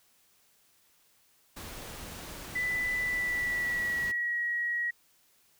pink noise, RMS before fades -43 dBFS, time 1.56-4.12 s, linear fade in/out 10 ms
sine tone with pitch glide, 1989 to 1904.7 Hz, B6 to A#6, +12 to +37 cents, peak -28 dBFS, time 2.55-4.91 s, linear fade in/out 10 ms, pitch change -75 cents, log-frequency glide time 2.96-4.37 s
effects white hiss -66 dBFS RMS until 5.59 s

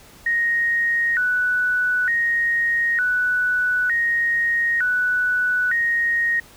sine tone with vibrato, 1665 Hz, G#6, 4 cents sharp, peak -17 dBFS, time 0.26-6.4 s, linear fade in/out 5 ms, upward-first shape square, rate 0.55 Hz, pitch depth 200 cents each way, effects pink hiss -47 dBFS RMS until 6.56 s

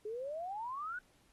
sine exponential sweep, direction up, 412.7 to 1511 Hz, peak -38 dBFS, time 0.05-0.99 s, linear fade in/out 5 ms, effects pink hiss -70 dBFS RMS until 1.32 s + AAC 32 kbps

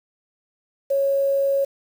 sine tone with quantisation, 552 Hz, C#5, 7 cents flat, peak -17 dBFS, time 0.9-1.65 s, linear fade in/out 10 ms, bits 7, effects none

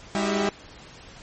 sawtooth tone cluster, 201.3 / 318 / 377.3 / 401 / 653 Hz, G3 / D#4 / F#4 / G4 / E5, +46 / +38 / +34 / +39 / -17 cents, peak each -21 / -28 / -27 / -27 / -27 dBFS, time 0.15-0.49 s, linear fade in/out 0 ms, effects pink hiss -46 dBFS RMS until 1.22 s + MP3 32 kbps

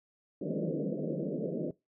pink band-pass noise, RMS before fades -34 dBFS, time 0.41-1.71 s, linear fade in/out 5 ms, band 150 to 600 Hz, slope 96 dB/octave, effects noise-tail reverb RT60 0.2 s tail -20 dB re dry

